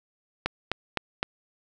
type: click train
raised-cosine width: 0.3 ms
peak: -9 dBFS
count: 4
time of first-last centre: 0.46-1.229 s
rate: 3.9 Hz
effects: none